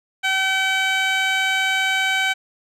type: tone with band-pass filter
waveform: 15% pulse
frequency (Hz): 765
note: G5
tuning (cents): -42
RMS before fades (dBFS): -20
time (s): 0.23-2.34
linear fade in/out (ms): 20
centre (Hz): 2300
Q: 0.71
effects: none